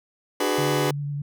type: chord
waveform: sawtooth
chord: G# half-diminished seventh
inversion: second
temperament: just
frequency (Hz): 299 / 373.8 / 415.3 / 498.4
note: D4 / F#4 / G#4 / B4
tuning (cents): +31 / +18 / 0 / +16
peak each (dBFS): -23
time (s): 0.4-0.91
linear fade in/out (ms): 5
type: tone with vibrato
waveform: sine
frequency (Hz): 144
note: D3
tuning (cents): -34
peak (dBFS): -26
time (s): 0.58-1.22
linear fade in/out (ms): 5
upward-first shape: sine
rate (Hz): 10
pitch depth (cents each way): 18
effects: none